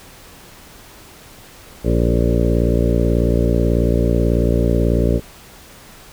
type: harmonic tone with a mistuned harmonic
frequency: 58.27 Hz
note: A#1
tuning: in tune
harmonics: 1 / 2 / 3 / 4 / 5 / 6 / 7 / 8 / 9 / 10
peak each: -17 / -20 / -22 / -23 / -24 / -25 / -25 / -26 / -27 / -27 dBFS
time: 1.83-5.21 s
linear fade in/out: 50 ms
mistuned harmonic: 7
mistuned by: +22 cents
effects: pink hiss -42 dBFS RMS until 6.12 s